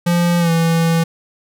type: tone with pitch glide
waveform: square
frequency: 173.2 to 165.57 Hz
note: F3 to E3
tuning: -14 to +8 cents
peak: -13 dBFS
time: 0.06-1.04 s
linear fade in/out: 10 ms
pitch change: -78 cents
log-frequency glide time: 0.39-0.51 s
effects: none